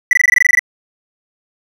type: tone bursts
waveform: triangle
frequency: 1975.5 Hz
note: B6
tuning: in tune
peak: -4 dBFS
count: 12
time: 0.11-0.593 s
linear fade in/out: 2 ms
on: 21 ms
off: 21 ms
effects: 7-bit